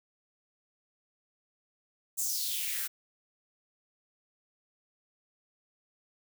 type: noise with high-pass filter sweep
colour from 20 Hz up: blue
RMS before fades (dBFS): -33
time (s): 2.17-2.88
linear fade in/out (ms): 20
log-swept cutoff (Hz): 7700 to 1400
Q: 3.3
effects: none